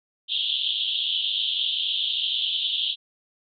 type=band-pass noise; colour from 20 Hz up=pink; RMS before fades=-26 dBFS; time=0.28-2.96 s; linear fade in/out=50 ms; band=3000 to 3700 Hz; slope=96 dB/octave; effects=none